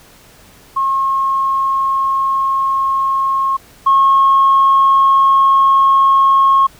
sine tone pair in turn, 1080 / 1085.9 Hz, C#6 / C#6, -45 / -36 cents, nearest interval unison, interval 9 cents, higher second, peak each -12 / -6 dBFS, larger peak second, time 0.76-3.57 / 3.86-6.67 s, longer neither, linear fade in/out 10 ms, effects tanh soft clip ceiling -3 dBFS + pink hiss -44 dBFS RMS until 6.79 s

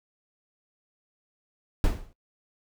brown noise with exponential decay, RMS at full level -18 dBFS, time 1.84-2.13 s, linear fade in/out 1 ms, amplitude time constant 62 ms, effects noise-tail reverb RT60 0.1 s tail -20 dB re dry

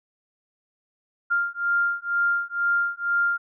sine beating tone pair, 1396.9 / 1399 Hz, F6 / F6, 0 / +3 cents, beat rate 2.1 Hz, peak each -24 / -24 dBFS, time 1.3-3.38 s, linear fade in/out 20 ms, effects none

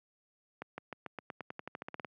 accelerating click train, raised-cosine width 0.5 ms, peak -25 dBFS, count 16, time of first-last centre 0.62-2.047 s, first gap 160 ms, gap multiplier 0.92, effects high-pass 150 Hz 12 dB/octave

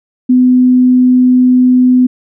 sine tone, 252 Hz, B3, 35 cents sharp, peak -4 dBFS, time 0.29-2.07 s, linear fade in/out 10 ms, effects none

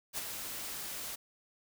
white noise with ADSR envelope, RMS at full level -35 dBFS, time 0.13-1.16 s, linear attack 49 ms, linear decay 21 ms, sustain -6 dB, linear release 13 ms, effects none

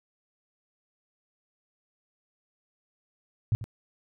sine tone with echo, 110 Hz, A2, in tune, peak -20 dBFS, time 3.52-3.55 s, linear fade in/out 0 ms, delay 91 ms, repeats 1, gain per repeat -13 dB, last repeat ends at 3.641 s, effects none

